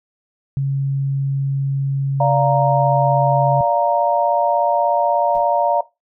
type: tone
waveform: sine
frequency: 137.5 Hz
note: C#3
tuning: 14 cents flat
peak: -16 dBFS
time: 0.57-3.61 s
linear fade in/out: 0 ms
type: chord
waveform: sine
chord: Bb major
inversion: first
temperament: just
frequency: 582.7 / 699.2 / 932.3 Hz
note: D5 / F5 / Bb5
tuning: -14 / +2 / 0 cents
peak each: -18 dBFS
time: 2.2-5.81 s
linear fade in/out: 5 ms
type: noise with exponential decay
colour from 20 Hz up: brown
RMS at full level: -35 dBFS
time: 5.35-5.52 s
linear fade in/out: 0 ms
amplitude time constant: 36 ms
effects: noise-tail reverb RT60 0.2 s tail -17 dB re dry